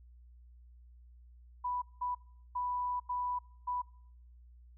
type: tone bursts at uneven times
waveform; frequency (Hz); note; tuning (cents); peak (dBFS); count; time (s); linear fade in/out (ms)
sine; 987.8; B5; 0; -32; 5; 1.64-1.82 / 2.01-2.15 / 2.55-3 / 3.09-3.39 / 3.67-3.82; 10
effects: noise-tail reverb RT60 0.7 s tail -25 dB re dry + added 60 Hz sine -54 dBFS peak until 4.77 s